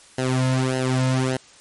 sawtooth tone with flanger, 129.5 Hz, C3, 17 cents flat, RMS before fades -21 dBFS, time 0.18-1.37 s, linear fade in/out 5 ms, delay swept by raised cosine 0.85 to 2.65 ms, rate 1.7 Hz, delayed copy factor -0.95, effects white hiss -49 dBFS RMS until 1.6 s + MP3 48 kbps

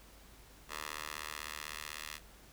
10% pulse tone with high-pass filter sweep, 76 Hz, D#2, 40 cents flat, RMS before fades -44 dBFS, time 0.68-2.2 s, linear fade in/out 50 ms, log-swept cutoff 1100 to 2000 Hz, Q 0.87, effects added 50 Hz sine -59 dBFS peak until 2.52 s + pink hiss -59 dBFS RMS until 2.52 s

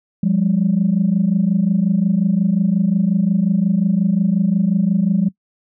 sine tone pair together, 176.3 / 201.9 Hz, F3 / G#3, +17 / -49 cents, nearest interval major second, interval 234 cents, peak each -15 dBFS, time 0.23-5.29 s, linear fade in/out 5 ms, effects noise-tail reverb RT60 0.1 s tail -21 dB re dry + tanh soft clip ceiling -7 dBFS

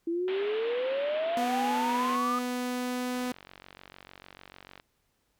sine exponential sweep, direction up, 329.5 to 1244.5 Hz, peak -27 dBFS, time 0.07-2.39 s, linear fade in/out 5 ms
white band-pass noise, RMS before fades -41 dBFS, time 0.28-2.16 s, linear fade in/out 0 ms, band 230 to 3400 Hz, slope 48 dB/octave
sawtooth tone with pitch glide, 246.9 to 249.5 Hz, B3 to B3, 0 to +18 cents, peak -26 dBFS, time 1.37-3.32 s, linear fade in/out 2 ms, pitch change +18 cents, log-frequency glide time 2.07-3.09 s
click train, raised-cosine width 0.3 ms, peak -30 dBFS, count 78, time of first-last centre 3.15-4.799 s, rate 46.7 Hz
effects pink hiss -74 dBFS RMS until 5.39 s

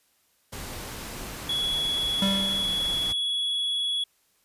pink noise, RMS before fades -37 dBFS, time 0.52-3.13 s, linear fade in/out 10 ms
triangle tone, 3369 Hz, G#7, 24 cents sharp, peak -23 dBFS, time 1.49-4.04 s, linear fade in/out 5 ms
square tone with exponential decay, 195.8 Hz, G3, 2 cents flat, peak -22 dBFS, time 2.22-3.14 s, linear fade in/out 2 ms, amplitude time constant 200 ms
effects white hiss -67 dBFS RMS until 4.44 s + resampled to 32000 Hz

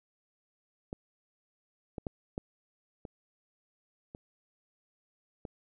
clicks, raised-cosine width 2 ms, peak -24 / -24 / -21 / -21 / -28 / -30 / -26 dBFS, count 7, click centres 0.929 / 1.982 / 2.068 / 2.379 / 3.052 / 4.149 / 5.452 s, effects none

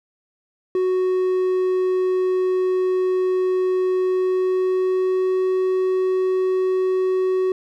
triangle tone with pitch glide, 370 to 373.2 Hz, F#4 to F#4, 0 to +15 cents, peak -15 dBFS, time 0.75-7.52 s, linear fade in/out 2 ms, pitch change +15 cents, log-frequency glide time 3.98-5.43 s, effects none

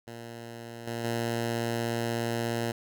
10% pulse tone with level steps, 116.7 Hz, A#2, 2 cents sharp, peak -32 / -24 / -20 dBFS, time 0.07-2.72 s, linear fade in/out 5 ms, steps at 0.87 / 1.04 s, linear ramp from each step 5 ms, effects none

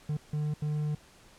triangle tone bursts at uneven times, 150.2 Hz, D3, 39 cents sharp, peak -26 dBFS, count 3, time 0.09-0.17 / 0.33-0.54 / 0.62-0.95 s, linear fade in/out 5 ms, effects pink hiss -57 dBFS RMS until 1.38 s + low-pass 10000 Hz 12 dB/octave

